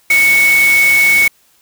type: tone in noise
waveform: sine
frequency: 2217 Hz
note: C#7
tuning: in tune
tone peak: -7 dBFS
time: 0.1-1.28 s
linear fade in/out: 5 ms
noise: white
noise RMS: -20 dBFS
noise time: 0.1-1.28 s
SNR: +10 dB
effects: white hiss -53 dBFS RMS until 1.61 s